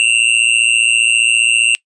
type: tone with amplitude modulation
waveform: square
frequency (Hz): 2737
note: F7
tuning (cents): -36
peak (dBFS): -6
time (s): 0-1.75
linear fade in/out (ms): 0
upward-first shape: sine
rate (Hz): 115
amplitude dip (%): 95
effects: noise-tail reverb RT60 0.1 s tail -21 dB re dry + resampled to 24000 Hz